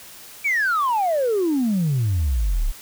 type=exponential sweep; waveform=sine; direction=down; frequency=2366 to 30.87 Hz; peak=-16 dBFS; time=0.44-2.72 s; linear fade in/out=20 ms; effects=tanh soft clip ceiling -15 dBFS + white hiss -42 dBFS RMS until 2.81 s